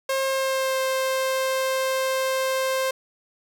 sawtooth tone with pitch glide, 535 to 526.1 Hz, C5 to C5, +38 to +9 cents, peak -18 dBFS, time 0.09-2.91 s, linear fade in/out 5 ms, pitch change -29 cents, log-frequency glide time 0.24-0.8 s, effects none

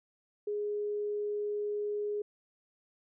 sine tone, 415.3 Hz, G#4, in tune, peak -31 dBFS, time 0.47-2.22 s, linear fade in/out 5 ms, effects none

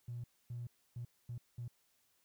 triangle tone bursts at uneven times, 120 Hz, B2, 49 cents flat, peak -37 dBFS, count 5, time 0.08-0.24 / 0.5-0.67 / 0.96-1.05 / 1.29-1.38 / 1.58-1.68 s, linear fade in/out 5 ms, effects tanh soft clip ceiling -38 dBFS + white hiss -75 dBFS RMS until 2.24 s

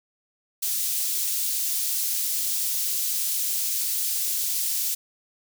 white high-pass noise, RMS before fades -26 dBFS, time 0.62-4.95 s, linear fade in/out 10 ms, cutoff 4700 Hz, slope 12 dB/octave, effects none

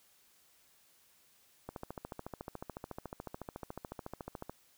click train, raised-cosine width 1 ms, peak -27 dBFS, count 40, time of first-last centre 1.69-4.496 s, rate 13.9 Hz, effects white hiss -67 dBFS RMS until 4.77 s

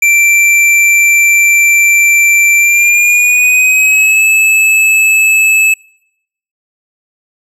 square tone with pitch glide, 2349 to 2606 Hz, D7 to E7, 0 to -20 cents, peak -6 dBFS, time 0.02-5.74 s, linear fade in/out 5 ms, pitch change +180 cents, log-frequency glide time 2.57-4.24 s, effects noise-tail reverb RT60 0.8 s tail -26 dB re dry + low-pass 12000 Hz 12 dB/octave

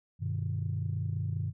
sine chord, G augmented, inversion none, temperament equal with one note detuned, 98 / 123.47 / 153.24 Hz, G2 / B2 / D#3, 0 / 0 / -26 cents, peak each -32 / -35 / -35 dBFS, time 0.19-1.53 s, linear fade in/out 50 ms, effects tanh soft clip ceiling -22 dBFS

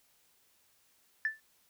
sine tone with exponential decay, 1760 Hz, A6, in tune, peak -24 dBFS, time 1.25-1.4 s, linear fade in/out 1 ms, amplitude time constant 32 ms, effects tanh soft clip ceiling -22 dBFS + white hiss -69 dBFS RMS until 1.69 s

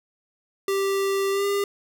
square tone with pitch glide, 392 to 401.4 Hz, G4 to G4, 0 to +41 cents, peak -22 dBFS, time 0.68-1.64 s, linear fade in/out 2 ms, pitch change +41 cents, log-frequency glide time 1.31-1.45 s, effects none

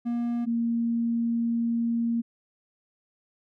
triangle / sine tone pair in turn, 237.3 / 232.7 Hz, A#3 / A#3, +31 / -3 cents, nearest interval unison, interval 34 cents, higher first, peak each -23 dBFS, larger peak neither, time 0.05-0.46 / 0.46-2.22 s, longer second, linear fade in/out 20 ms, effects none

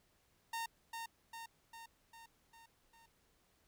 sawtooth tone with echo, 917 Hz, A#5, 29 cents flat, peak -35 dBFS, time 0.53-0.66 s, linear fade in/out 5 ms, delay 400 ms, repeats 6, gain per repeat -4 dB, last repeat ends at 3.06 s, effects pink hiss -74 dBFS RMS until 3.67 s

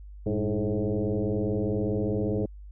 sine tone with frequency modulation, 112.6 Hz, A2, 40 cents sharp, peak -24 dBFS, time 0.26-2.46 s, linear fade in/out 5 ms, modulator 105 Hz, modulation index 4.1, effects added 50 Hz sine -41 dBFS peak until 2.71 s

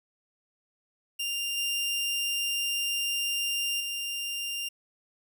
sawtooth tone with level steps, 2794 Hz, F7, in tune, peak -26 / -24 / -28 dBFS, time 1.19-4.69 s, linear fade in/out 10 ms, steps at 1.57 / 3.8 s, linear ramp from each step 5 ms, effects none

